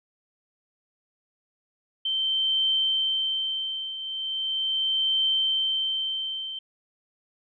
sine tone with tremolo, 3112 Hz, G7, 13 cents flat, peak -20 dBFS, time 2.05-6.59 s, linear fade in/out 5 ms, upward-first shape triangle, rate 0.39 Hz, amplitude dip 75%, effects none

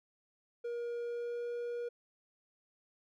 triangle tone with pitch glide, 474.6 to 477.9 Hz, A#4 to A#4, +31 to +43 cents, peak -34 dBFS, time 0.64-1.89 s, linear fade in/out 10 ms, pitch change +12 cents, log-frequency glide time 1.03-1.49 s, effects none

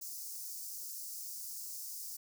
white high-pass noise, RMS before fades -44 dBFS, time 0.01-2.17 s, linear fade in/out 10 ms, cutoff 4900 Hz, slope 48 dB/octave, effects none

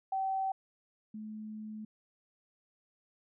sine tone pair in turn, 769 / 215.3 Hz, G5 / A3, -33 / -37 cents, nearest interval octave + minor seventh, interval 2204 cents, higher first, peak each -30 / -40 dBFS, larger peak first, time 0.12-0.52 / 1.14-1.85 s, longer second, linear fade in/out 5 ms, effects none

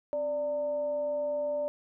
sine tone with frequency modulation, 587.3 Hz, D5, in tune, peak -28 dBFS, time 0.13-1.68 s, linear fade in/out 0 ms, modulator 322 Hz, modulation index 0.27, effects none

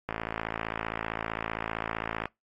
click train, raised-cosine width 0.5 ms, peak -16 dBFS, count 121, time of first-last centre 0.09-2.256 s, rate 55.4 Hz, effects noise-tail reverb RT60 0.2 s tail -24 dB re dry + AAC 48 kbps

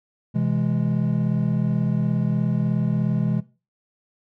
triangle chord, C augmented, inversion none, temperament equal with one note detuned, 128.19 / 164.81 / 207.7 Hz, C3 / E3 / G#3, -35 / 0 / 0 cents, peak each -22 dBFS, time 0.34-3.41 s, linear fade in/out 20 ms, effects noise-tail reverb RT60 0.3 s tail -17 dB re dry

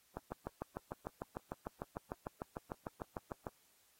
click train, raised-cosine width 1 ms, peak -26 dBFS, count 23, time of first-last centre 0.17-3.468 s, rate 6.67 Hz, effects white hiss -71 dBFS RMS until 3.99 s + AAC 48 kbps

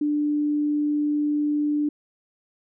sine tone, 295.9 Hz, D4, 13 cents sharp, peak -20 dBFS, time 0.01-1.89 s, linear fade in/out 5 ms, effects none

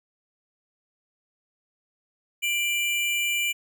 square tone pair together, 2370 / 2945 Hz, D7 / F#7, +15 / -9 cents, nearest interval major third, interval 376 cents, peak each -25 / -30 dBFS, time 2.42-3.53 s, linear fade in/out 20 ms, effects none

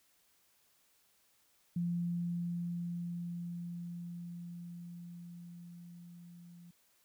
sine tone with level ramp, 173 Hz, F3, 16 cents flat, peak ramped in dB -31 to -52 dBFS, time 1.76-6.71 s, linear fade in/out 5 ms, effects white hiss -71 dBFS RMS until 7.04 s

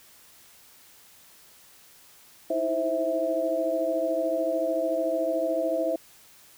sine tone cluster, 315.8 / 329.4 / 524 / 655 Hz, D#4 / E4 / C5 / E5, +26 / -1 / +2 / -11 cents, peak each -33 / -33 / -29 / -26 dBFS, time 2.5-5.96 s, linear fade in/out 5 ms, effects white hiss -54 dBFS RMS until 6.57 s

